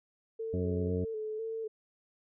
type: tone with vibrato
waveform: sine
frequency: 440 Hz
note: A4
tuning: in tune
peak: -34 dBFS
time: 0.39-1.68 s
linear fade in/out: 10 ms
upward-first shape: square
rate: 2 Hz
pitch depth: 32 cents each way
type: harmonic tone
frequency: 90.9 Hz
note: F#2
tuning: 30 cents flat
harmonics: 1 / 2 / 3 / 4 / 5 / 6 / 7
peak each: -33 / -35 / -39 / -43 / -49 / -46 / -48 dBFS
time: 0.53-1.05 s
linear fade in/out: 10 ms
effects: none